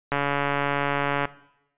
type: click train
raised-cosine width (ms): 0.5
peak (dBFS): -9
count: 162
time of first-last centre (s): 0.12-1.254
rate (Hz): 142
effects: noise-tail reverb RT60 0.8 s tail -18 dB re dry + resampled to 8000 Hz